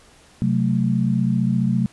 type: chord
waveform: sine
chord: F# diminished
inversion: second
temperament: equal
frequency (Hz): 130.81 / 185 / 220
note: C3 / F#3 / A3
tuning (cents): 0 / 0 / 0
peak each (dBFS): -21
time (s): 0.42-1.86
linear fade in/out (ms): 0
effects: pink hiss -51 dBFS RMS until 1.92 s + resampled to 24000 Hz